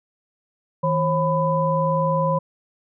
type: tone cluster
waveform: sine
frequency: 160.6 / 539 / 999 Hz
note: E3 / C#5 / B5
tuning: -45 / -49 / +20 cents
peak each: -22 dBFS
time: 0.83-2.39 s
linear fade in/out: 10 ms
effects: none